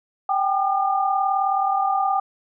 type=tone cluster; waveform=sine; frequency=774 / 813 / 1208 Hz; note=G5 / G#5 / D6; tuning=-22 / -37 / +48 cents; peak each=-20 / -26 / -24 dBFS; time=0.29-2.2 s; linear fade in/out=5 ms; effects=none